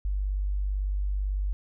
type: tone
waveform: sine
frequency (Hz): 49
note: G1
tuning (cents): 0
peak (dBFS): -25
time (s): 0.05-1.53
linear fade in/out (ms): 0
effects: none